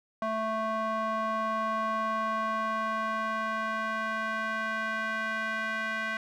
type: tone with band-pass filter sweep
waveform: square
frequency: 220.4 Hz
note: A3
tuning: 3 cents sharp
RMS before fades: -31 dBFS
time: 0.22-6.17 s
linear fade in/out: 2 ms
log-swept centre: 910 to 1700 Hz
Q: 2.9
effects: none